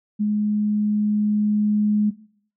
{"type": "tone with level ramp", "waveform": "sine", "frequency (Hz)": 209.8, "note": "G#3", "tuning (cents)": 18, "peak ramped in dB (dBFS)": [-18, -15], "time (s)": [0.19, 2.11], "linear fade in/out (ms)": 20, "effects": ["noise-tail reverb RT60 0.6 s tail -19 dB re dry"]}